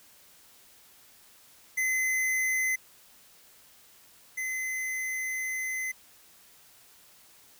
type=tone pair in turn; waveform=square; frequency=2043 / 2043 Hz; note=C7 / C7; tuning=-42 / -42 cents; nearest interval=unison; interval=0 cents; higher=neither; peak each=-26 / -31 dBFS; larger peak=first; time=1.77-2.76 / 4.37-5.92 s; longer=second; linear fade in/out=10 ms; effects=white hiss -57 dBFS RMS until 7.59 s